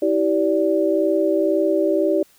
sine tone cluster, 323.6 / 385.6 / 581 Hz, E4 / G4 / D5, -32 / -28 / -19 cents, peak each -20 dBFS, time 0.02-2.23 s, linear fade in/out 5 ms, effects white hiss -55 dBFS RMS until 2.38 s

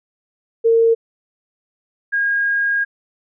sine tone pair in turn, 457.1 / 1628.9 Hz, A#4 / G#6, -34 / -34 cents, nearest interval octave + minor seventh, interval 2200 cents, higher second, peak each -10 / -15 dBFS, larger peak first, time 0.64-0.95 / 2.12-2.85 s, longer second, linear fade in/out 20 ms, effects none

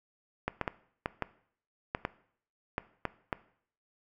clicks, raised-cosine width 0.5 ms, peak -15 dBFS, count 10, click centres 0.48 / 0.613 / 0.678 / 1.059 / 1.223 / 1.949 / 2.051 / 2.781 / 3.053 / 3.328 s, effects noise-tail reverb RT60 0.6 s tail -18 dB re dry

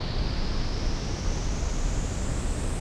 brown noise with low-pass filter sweep, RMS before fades -27 dBFS, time 0-2.8 s, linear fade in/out 10 ms, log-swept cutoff 4400 to 8400 Hz, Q 5.6, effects none

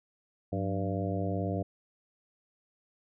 harmonic tone with a mistuned harmonic, 98 Hz, G2, in tune, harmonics 1 / 2 / 3 / 4 / 5 / 6 / 7, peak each -33 / -35 / -37 / -41 / -39 / -39 / -39 dBFS, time 0.52-1.63 s, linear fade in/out 10 ms, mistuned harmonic 2, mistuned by -120 cents, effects none

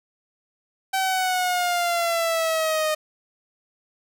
sawtooth exponential sweep, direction down, 770 to 615 Hz, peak -17 dBFS, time 0.93-2.95 s, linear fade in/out 10 ms, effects none

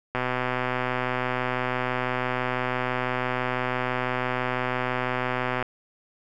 click train, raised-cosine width 0.5 ms, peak -11 dBFS, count 691, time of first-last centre 0.15-5.626 s, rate 126 Hz, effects none

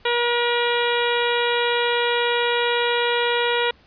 harmonic tone, 478.1 Hz, A#4, 44 cents sharp, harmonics 1 / 2 / 3 / 4 / 5 / 6 / 7 / 8, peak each -22 / -25 / -27 / -28 / -29 / -30 / -30 / -31 dBFS, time 0.05-3.71 s, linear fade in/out 5 ms, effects pink hiss -54 dBFS RMS until 3.86 s + resampled to 11025 Hz

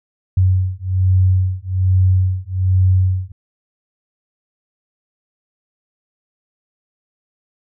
sine beating tone pair, 92.5 / 93.7 Hz, F#2 / F#2, 0 / +22 cents, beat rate 1.2 Hz, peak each -15 dBFS, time 0.37-3.32 s, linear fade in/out 5 ms, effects none

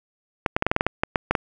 clicks, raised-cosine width 0.5 ms, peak -4 dBFS, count 12, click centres 0.462 / 0.565 / 0.624 / 0.666 / 0.715 / 0.764 / 0.809 / 0.866 / 1.035 / 1.158 / 1.31 / 1.352 s, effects none

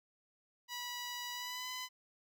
10% pulse tone with pitch glide, 976 to 1009.8 Hz, B5 to B5, -21 to +38 cents, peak -32 dBFS, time 0.68-1.89 s, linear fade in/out 50 ms, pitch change +59 cents, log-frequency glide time 1.33-1.69 s, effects none

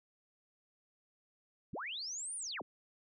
sine linear two-way sweep, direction up then down, 60.1 to 9690 to 60.1 Hz, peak -39 dBFS, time 1.73-2.62 s, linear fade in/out 5 ms, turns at 2.36 s, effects none

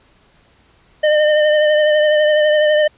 square tone with vibrato, 606 Hz, D#5, 46 cents flat, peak -11 dBFS, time 1.03-2.88 s, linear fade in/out 10 ms, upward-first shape triangle, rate 12 Hz, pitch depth 29 cents each way, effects pink hiss -53 dBFS RMS until 2.97 s + resampled to 8000 Hz

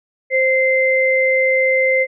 sine tone pair together, 523.3 / 2079 Hz, C5 / C7, 0 / -12 cents, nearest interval 2 octaves, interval 2388 cents, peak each -15 dBFS, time 0.3-2.07 s, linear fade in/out 50 ms, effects none

